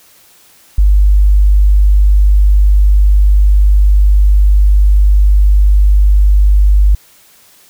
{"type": "tone", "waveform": "sine", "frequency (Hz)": 50, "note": "G1", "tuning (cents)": 35, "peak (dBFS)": -4, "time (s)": [0.78, 6.95], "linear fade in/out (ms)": 5, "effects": ["white hiss -45 dBFS RMS until 7.69 s"]}